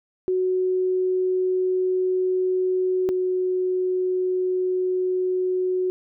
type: tone pair in turn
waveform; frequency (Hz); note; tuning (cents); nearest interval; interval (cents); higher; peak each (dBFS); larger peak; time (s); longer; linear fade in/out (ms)
sine; 370 / 368.2; F#4 / F#4; 0 / -8; unison; 8; first; -19 / -20; first; 0.28-3.09 / 3.09-5.9; neither; 0
effects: none